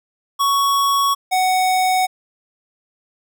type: tone pair in turn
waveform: square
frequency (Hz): 1115 / 744.2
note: C#6 / F#5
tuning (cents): +10 / +10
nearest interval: perfect fifth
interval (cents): 700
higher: first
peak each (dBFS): -15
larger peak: neither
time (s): 0.39-1.15 / 1.31-2.07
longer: neither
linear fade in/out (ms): 20
effects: none